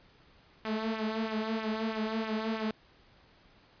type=tone with flanger; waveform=sawtooth; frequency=220 Hz; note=A3; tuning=in tune; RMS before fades=-33 dBFS; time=0.65-2.71 s; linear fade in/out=0 ms; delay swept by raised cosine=0.2 to 4.2 ms; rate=3.1 Hz; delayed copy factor=-0.65; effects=pink hiss -61 dBFS RMS until 3.8 s + resampled to 11025 Hz